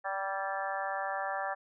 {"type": "harmonic tone with a mistuned harmonic", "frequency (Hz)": 194.2, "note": "G3", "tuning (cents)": -16, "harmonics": [3, 4, 5, 6, 7, 8, 9], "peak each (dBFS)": [-39, -36, -42, -41, -42, -43, -40], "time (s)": [0.04, 1.55], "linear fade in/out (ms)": 20, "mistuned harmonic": 8, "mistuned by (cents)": 44, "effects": []}